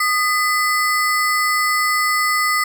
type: ring-modulated tone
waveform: square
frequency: 1619 Hz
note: G#6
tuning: 45 cents flat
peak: -13 dBFS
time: 0-2.64 s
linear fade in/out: 5 ms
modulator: 386 Hz
effects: none